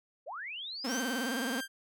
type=linear sweep; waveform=sine; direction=up; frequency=458.4 to 6460 Hz; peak=-38 dBFS; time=0.26-1.02 s; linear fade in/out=20 ms
type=tone with vibrato; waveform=sawtooth; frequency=249 Hz; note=B3; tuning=14 cents sharp; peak=-29 dBFS; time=0.84-1.61 s; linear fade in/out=10 ms; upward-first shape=sine; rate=19 Hz; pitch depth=170 cents each way
type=tone with pitch glide; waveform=sawtooth; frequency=1555 to 1585.8 Hz; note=G6 to G6; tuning=-14 to +20 cents; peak=-33 dBFS; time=0.87-1.68 s; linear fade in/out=50 ms; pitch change=+34 cents; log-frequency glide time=1.19-1.33 s
effects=none